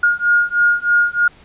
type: beating tone pair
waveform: sine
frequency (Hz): 1425 / 1428.2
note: F6 / F6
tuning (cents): +34 / +38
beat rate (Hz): 3.2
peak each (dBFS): -15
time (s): 0.03-1.28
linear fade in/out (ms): 5
effects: pink hiss -47 dBFS RMS until 1.44 s + resampled to 8000 Hz